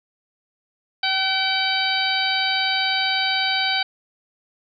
harmonic tone with a mistuned harmonic, 768 Hz, G5, 36 cents flat, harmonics 1 / 2 / 3 / 4 / 5 / 6, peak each -26 / -26 / -26 / -26 / -26 / -26 dBFS, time 1.03-3.83 s, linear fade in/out 5 ms, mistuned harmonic 2, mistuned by -22 cents, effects none

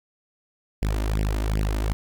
sawtooth tone with flanger, 52.4 Hz, G#1, 16 cents sharp, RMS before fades -24 dBFS, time 0.82-1.93 s, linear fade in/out 0 ms, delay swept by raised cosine 0.38 to 3.38 ms, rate 2.6 Hz, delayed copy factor +0.95, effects none

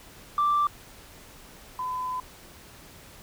sine tone pair in turn, 1174.7 / 1010.5 Hz, D6 / B5, 0 / +39 cents, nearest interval minor third, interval 261 cents, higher first, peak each -19 / -28 dBFS, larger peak first, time 0.38-0.67 / 1.79-2.2 s, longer second, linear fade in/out 2 ms, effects tanh soft clip ceiling -17 dBFS + pink hiss -49 dBFS RMS until 3.22 s

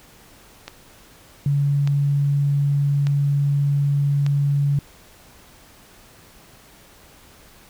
click train, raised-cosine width 0.2 ms, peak -15 dBFS, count 4, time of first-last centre 0.68-4.264 s, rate 0.837 Hz
sine tone, 142.1 Hz, C#3, 43 cents sharp, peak -16 dBFS, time 1.46-4.79 s, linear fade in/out 2 ms
effects pink hiss -49 dBFS RMS until 7.69 s

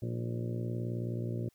harmonic tone with a mistuned harmonic, 59 Hz, A#1, 22 cents sharp, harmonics 2 / 3 / 4 / 5 / 6 / 7 / 8 / 9 / 10, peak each -34 / -42 / -42 / -49 / -42 / -49 / -52 / -50 / -51 dBFS, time 0.02-1.49 s, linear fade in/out 5 ms, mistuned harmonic 5, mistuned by +76 cents, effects white hiss -72 dBFS RMS until 1.54 s

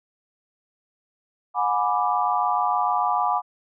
sine chord, G# half-diminished seventh, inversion third, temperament equal with one note detuned, 723.9 / 830.6 / 987.8 / 1174.7 Hz, F#5 / G#5 / B5 / D6, -38 / 0 / 0 / 0 cents, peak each -25 dBFS, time 1.54-3.42 s, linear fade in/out 50 ms, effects none

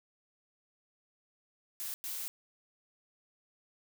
blue noise bursts at uneven times, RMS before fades -39 dBFS, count 2, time 1.8-1.94 / 2.04-2.28 s, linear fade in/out 0 ms, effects none

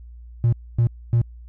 triangle tone bursts, 117.6 Hz, A#2, 16 cents sharp, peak -11 dBFS, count 3, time 0.44-1.215 s, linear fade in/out 0 ms, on 85 ms, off 260 ms, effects tanh soft clip ceiling -9 dBFS + added 59 Hz sine -38 dBFS peak until 1.48 s

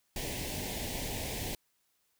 pink band-stop noise, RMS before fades -37 dBFS, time 0.16-1.55 s, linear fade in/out 2 ms, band 910 to 1800 Hz, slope 48 dB/octave, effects white hiss -75 dBFS RMS until 2.19 s

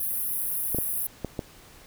pink high-pass noise, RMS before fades -29 dBFS, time 0-1.07 s, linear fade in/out 5 ms, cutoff 10000 Hz, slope 96 dB/octave
clicks, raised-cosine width 2 ms, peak -15 dBFS, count 4, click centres 0.747 / 0.786 / 1.247 / 1.392 s
effects pink hiss -51 dBFS RMS until 1.86 s

